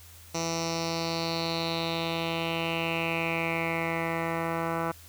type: tone with low-pass filter sweep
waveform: 10% pulse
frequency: 165.7 Hz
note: E3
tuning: 9 cents sharp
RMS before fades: -30 dBFS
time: 0.34-4.92 s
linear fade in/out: 10 ms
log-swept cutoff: 6000 to 1500 Hz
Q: 4.8
effects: added 84 Hz sine -51 dBFS peak until 5.08 s + white hiss -52 dBFS RMS until 5.08 s